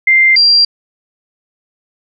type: tone pair in turn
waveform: sine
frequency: 2093 / 4746 Hz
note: C7 / D8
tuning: 0 / +17 cents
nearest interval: octave + major second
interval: 1417 cents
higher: second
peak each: -5 dBFS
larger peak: neither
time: 0.07-0.36 / 0.36-0.65 s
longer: neither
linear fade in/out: 5 ms
effects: none